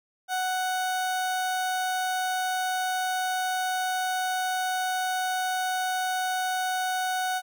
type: tone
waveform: 30% pulse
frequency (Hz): 742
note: F#5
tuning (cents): +5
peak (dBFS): -23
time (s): 0.28-7.42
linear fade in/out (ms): 50
effects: none